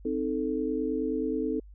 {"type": "chord", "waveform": "sine", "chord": "A diminished", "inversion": "first", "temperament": "equal", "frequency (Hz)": [261.6, 311.1, 440], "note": ["C4", "Eb4", "A4"], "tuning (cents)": [0, 0, 0], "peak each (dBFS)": -31, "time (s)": [0.05, 1.6], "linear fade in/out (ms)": 5, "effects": ["added 50 Hz sine -46 dBFS peak until 1.74 s"]}